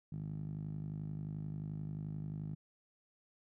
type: tone with band-pass filter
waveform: 10% pulse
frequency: 51.4 Hz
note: G#1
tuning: 17 cents flat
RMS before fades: -42 dBFS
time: 0.12-2.55 s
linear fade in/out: 5 ms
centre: 150 Hz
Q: 3.3
effects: none